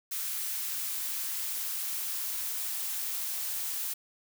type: noise with high-pass filter sweep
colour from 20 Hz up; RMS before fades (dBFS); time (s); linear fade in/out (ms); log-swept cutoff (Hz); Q
blue; -34; 0.11-3.94; 10; 1200 to 590; 1.1
effects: none